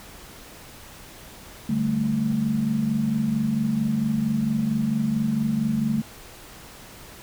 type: chord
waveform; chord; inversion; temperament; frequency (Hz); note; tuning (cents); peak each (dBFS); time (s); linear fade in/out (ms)
sine; D suspended fourth; none; just; 146.83 / 195.78 / 220.2; D3 / G3 / A3; 0 / -2 / +2; -28 / -28 / -22; 1.69-6.02; 5
effects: pink hiss -44 dBFS RMS until 7.22 s